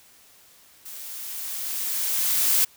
blue noise with level ramp, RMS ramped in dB -39 to -19 dBFS, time 0.85-2.65 s, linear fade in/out 10 ms, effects white hiss -54 dBFS RMS until 2.76 s

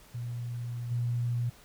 sine tone with level steps, 120.1 Hz, B2, 48 cents flat, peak -33 / -27 dBFS, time 0.14-1.5 s, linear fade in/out 10 ms, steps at 0.9 s, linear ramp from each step 20 ms, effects pink hiss -56 dBFS RMS until 1.64 s

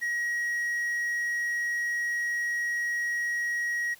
triangle tone, 1900 Hz, A#6, 33 cents sharp, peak -25 dBFS, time 0.01-3.95 s, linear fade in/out 20 ms, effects white hiss -55 dBFS RMS until 3.99 s

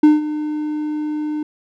triangle tone with ADSR envelope, 302.5 Hz, D#4, 49 cents flat, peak -3 dBFS, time 0.03-1.43 s, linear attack 6 ms, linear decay 170 ms, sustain -15 dB, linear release 4 ms, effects none

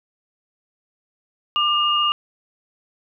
sine tone pair together, 1194 / 2840 Hz, D6 / F7, +28 / +28 cents, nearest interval octave + minor third, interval 1500 cents, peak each -19 dBFS, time 1.56-2.12 s, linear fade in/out 0 ms, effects none

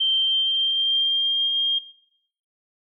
sine tone with pitch glide, 3136 to 3217 Hz, G7 to G7, 0 to +44 cents, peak -18 dBFS, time 0-1.79 s, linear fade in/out 10 ms, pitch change +44 cents, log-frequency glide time 0.16-1.51 s, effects noise-tail reverb RT60 0.7 s tail -17 dB re dry

